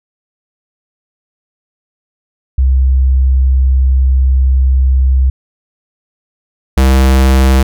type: tone pair in turn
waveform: sine / square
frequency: 65.41 / 65.98 Hz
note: C2 / C2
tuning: 0 / +15 cents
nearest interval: unison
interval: 15 cents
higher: second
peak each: -6 dBFS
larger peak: neither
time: 2.58-5.3 / 6.77-7.63 s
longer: first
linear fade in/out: 5 ms
effects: none